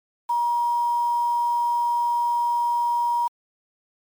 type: tone with quantisation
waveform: sine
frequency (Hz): 952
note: A#5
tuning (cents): +36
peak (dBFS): -19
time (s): 0.29-3.28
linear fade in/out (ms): 10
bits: 7
effects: MP3 96 kbps